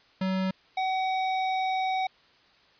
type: tone pair in turn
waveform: square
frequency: 188.7 / 754.8 Hz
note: F#3 / F#5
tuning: +34 / +34 cents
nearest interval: 2 octaves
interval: 2400 cents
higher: second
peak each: -26 dBFS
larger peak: neither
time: 0.21-0.51 / 0.77-2.07 s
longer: second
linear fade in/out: 5 ms
effects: white hiss -60 dBFS RMS until 2.79 s + resampled to 11025 Hz